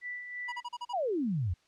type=tone with tremolo; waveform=sine; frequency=1972 Hz; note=B6; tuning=3 cents flat; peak=-35 dBFS; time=0.01-0.63 s; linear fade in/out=50 ms; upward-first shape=sine; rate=3 Hz; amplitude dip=50%
type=tone bursts; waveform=square; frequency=967 Hz; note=B5; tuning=37 cents flat; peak=-36 dBFS; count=6; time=0.48-0.934 s; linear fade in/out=10 ms; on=44 ms; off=38 ms
type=exponential sweep; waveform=sine; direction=down; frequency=830.6 to 79.5 Hz; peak=-28 dBFS; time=0.93-1.54 s; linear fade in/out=10 ms
effects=white hiss -68 dBFS RMS until 1.67 s + low-pass 5000 Hz 12 dB/octave